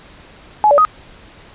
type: tone with pitch steps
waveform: sine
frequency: 847 / 577 / 1252 Hz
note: G#5 / D5 / D#6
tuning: +34 / -31 / +10 cents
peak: -7 dBFS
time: 0.64-0.85 s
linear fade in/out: 0 ms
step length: 70 ms
effects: pink hiss -42 dBFS RMS until 1.54 s + resampled to 8000 Hz